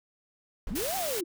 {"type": "noise with exponential decay", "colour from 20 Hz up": "brown", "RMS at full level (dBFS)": -36, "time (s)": [0.67, 1.12], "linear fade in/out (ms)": 1, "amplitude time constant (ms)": 96}
{"type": "linear two-way sweep", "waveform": "sine", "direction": "up then down", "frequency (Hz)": [150, 796, 316.4], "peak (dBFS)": -31, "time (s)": [0.7, 1.24], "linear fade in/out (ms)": 10, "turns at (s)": 0.96}
{"type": "noise", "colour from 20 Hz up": "white", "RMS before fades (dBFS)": -34, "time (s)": [0.75, 1.21], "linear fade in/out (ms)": 10}
{"effects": []}